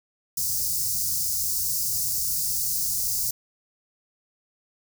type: band-stop noise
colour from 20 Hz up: white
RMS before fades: -26 dBFS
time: 0.37-3.31 s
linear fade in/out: 5 ms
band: 160 to 4800 Hz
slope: 48 dB/octave
effects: none